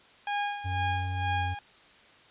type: tone with tremolo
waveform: sawtooth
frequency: 818 Hz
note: G#5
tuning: 26 cents flat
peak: -23 dBFS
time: 0.27-1.59 s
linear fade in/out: 2 ms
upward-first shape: sine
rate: 2.1 Hz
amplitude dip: 70%
type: tone with pitch glide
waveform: triangle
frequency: 92.5 to 90.75 Hz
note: F#2 to F#2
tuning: 0 to -33 cents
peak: -28 dBFS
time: 0.64-1.55 s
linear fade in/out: 20 ms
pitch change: -33 cents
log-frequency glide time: 1.29-1.36 s
effects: white hiss -56 dBFS RMS until 2.3 s + resampled to 8000 Hz